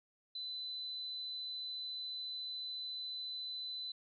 sine tone, 4013 Hz, B7, 27 cents sharp, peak -40 dBFS, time 0.35-3.92 s, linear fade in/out 5 ms, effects none

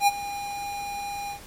square tone with ADSR envelope, 810 Hz, G#5, 43 cents flat, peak -15 dBFS, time 0-1.4 s, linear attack 72 ms, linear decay 31 ms, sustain -16 dB, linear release 95 ms, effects pink hiss -46 dBFS RMS until 1.46 s + MP3 64 kbps

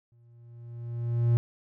triangle tone with exponential growth, 118.2 Hz, A#2, 24 cents sharp, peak -16 dBFS, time 0.12-1.37 s, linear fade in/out 0 ms, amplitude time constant 270 ms, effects none

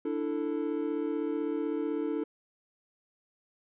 triangle chord, D suspended second, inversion none, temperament equal with one note detuned, 293.7 / 329.6 / 443.3 Hz, D4 / E4 / A4, 0 / 0 / +13 cents, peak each -31 / -32 / -32 dBFS, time 0.05-2.24 s, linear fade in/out 5 ms, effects resampled to 8000 Hz

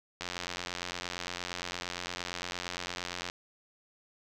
click train, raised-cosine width 0.2 ms, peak -18 dBFS, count 275, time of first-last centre 0.21-3.299 s, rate 88.7 Hz, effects none

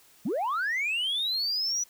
sine linear sweep, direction up, 165 to 5950 Hz, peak -24 dBFS, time 0.25-1.84 s, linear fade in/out 10 ms, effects tanh soft clip ceiling -24 dBFS + white hiss -58 dBFS RMS until 1.89 s

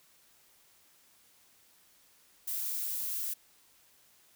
violet noise, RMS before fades -35 dBFS, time 2.47-3.34 s, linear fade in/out 10 ms, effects white hiss -64 dBFS RMS until 4.35 s

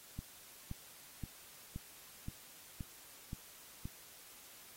click train, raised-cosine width 5 ms, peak -29 dBFS, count 8, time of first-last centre 0.19-3.855 s, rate 1.91 Hz, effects white hiss -57 dBFS RMS until 4.76 s + AAC 48 kbps

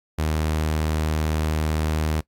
sawtooth tone, 77.78 Hz, D#2, in tune, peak -17 dBFS, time 0.18-2.21 s, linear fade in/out 10 ms, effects noise-tail reverb RT60 0.1 s tail -23 dB re dry + AAC 64 kbps

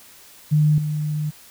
sine tone with level steps, 151.3 Hz, D#3, 48 cents flat, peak -13 / -21 dBFS, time 0.51-1.31 s, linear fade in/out 20 ms, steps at 0.78 s, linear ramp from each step 2 ms, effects white hiss -47 dBFS RMS until 1.5 s

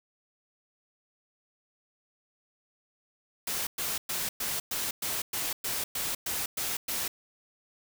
white noise bursts, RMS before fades -32 dBFS, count 12, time 3.47-7.08 s, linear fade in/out 5 ms, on 200 ms, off 110 ms, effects none

